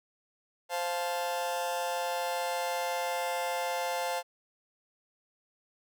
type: chord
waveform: 40% pulse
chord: F major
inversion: second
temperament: just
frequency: 523.8 / 698.5 / 873.1 Hz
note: C5 / F5 / A5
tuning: +2 / 0 / -14 cents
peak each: -34 dBFS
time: 0.69-4.23 s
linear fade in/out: 50 ms
effects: none